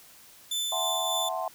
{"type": "tone with tremolo", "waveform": "sawtooth", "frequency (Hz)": 3520, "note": "A7", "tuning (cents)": 0, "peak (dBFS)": -24, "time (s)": [0.51, 1.29], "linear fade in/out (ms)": 5, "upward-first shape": "triangle", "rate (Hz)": 3.4, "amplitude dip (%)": 30}
{"type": "chord", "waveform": "sine", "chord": "F# half-diminished seventh", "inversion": "third", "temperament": "equal", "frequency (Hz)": [659.3, 740, 880, 1046.5], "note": ["E5", "F#5", "A5", "C6"], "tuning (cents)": [0, 0, 0, 0], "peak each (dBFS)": [-33, -33, -37, -35], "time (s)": [0.72, 1.48], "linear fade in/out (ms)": 2}
{"effects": ["white hiss -53 dBFS RMS until 1.54 s"]}